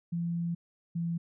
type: tone pair in turn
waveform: sine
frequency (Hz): 170.2 / 168.73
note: F3 / E3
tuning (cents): -44 / +41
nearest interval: unison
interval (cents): 15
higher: first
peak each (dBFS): -29 / -29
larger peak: neither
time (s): 0.12-0.55 / 0.95-1.18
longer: first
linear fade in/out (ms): 10
effects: none